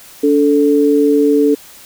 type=tone pair together; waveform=sine; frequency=287.4 / 440 Hz; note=D4 / A4; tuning=-37 / 0 cents; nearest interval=perfect fifth; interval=737 cents; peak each=-11 dBFS; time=0.23-1.55 s; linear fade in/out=10 ms; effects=white hiss -39 dBFS RMS until 1.85 s